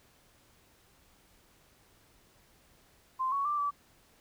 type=tone with pitch steps; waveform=sine; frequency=1042 / 1115 / 1179 / 1154 Hz; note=C6 / C#6 / D6 / D6; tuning=-7 / +10 / +6 / -31 cents; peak=-28 dBFS; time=3.19-3.71 s; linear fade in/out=20 ms; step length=130 ms; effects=pink hiss -64 dBFS RMS until 4.2 s